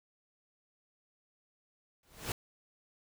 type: noise with exponential growth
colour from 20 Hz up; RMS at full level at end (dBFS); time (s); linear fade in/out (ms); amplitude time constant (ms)
pink; -33; 2.03-2.32; 2; 61
effects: none